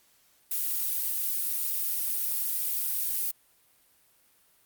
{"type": "noise", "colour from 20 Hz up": "violet", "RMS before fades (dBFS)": -29, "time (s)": [0.51, 3.31], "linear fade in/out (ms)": 5, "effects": ["white hiss -64 dBFS RMS until 4.65 s", "Opus 48 kbps"]}